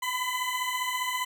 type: beating tone pair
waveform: 20% pulse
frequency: 1000 / 1015 Hz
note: B5 / B5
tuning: +21 / +47 cents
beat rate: 15 Hz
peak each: -26 dBFS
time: 0.02-1.25 s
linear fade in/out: 10 ms
effects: none